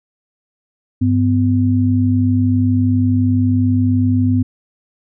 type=tone pair together; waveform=sine; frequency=100.2 / 252.3 Hz; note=G2 / B3; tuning=+38 / +37 cents; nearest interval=octave + major third; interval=1599 cents; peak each=-14 dBFS; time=1.01-4.43 s; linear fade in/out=10 ms; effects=none